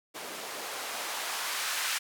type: noise with band-pass filter sweep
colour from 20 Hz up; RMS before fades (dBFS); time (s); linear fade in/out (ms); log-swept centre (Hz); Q
blue; -35; 0.14-1.99; 20; 370 to 1600; 0.91
effects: none